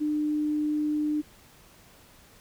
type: tone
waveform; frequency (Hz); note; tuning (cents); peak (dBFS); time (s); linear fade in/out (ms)
sine; 300.8; D4; +42; -24; 0-1.22; 20
effects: pink hiss -55 dBFS RMS until 2.4 s